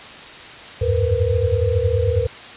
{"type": "tone cluster", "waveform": "sine", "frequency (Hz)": [80.1, 92.5, 102, 465.2, 499.6], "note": ["E2", "F#2", "G#2", "A#4", "B4"], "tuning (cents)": [-49, 0, -31, -4, 20], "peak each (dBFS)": -22, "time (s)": [0.81, 2.27], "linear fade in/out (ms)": 10, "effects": ["white hiss -37 dBFS RMS until 2.56 s", "resampled to 8000 Hz"]}